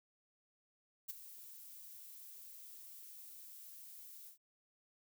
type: noise with ADSR envelope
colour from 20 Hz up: violet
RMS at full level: -40 dBFS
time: 1.08-4.38 s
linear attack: 19 ms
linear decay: 17 ms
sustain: -14 dB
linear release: 110 ms
effects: none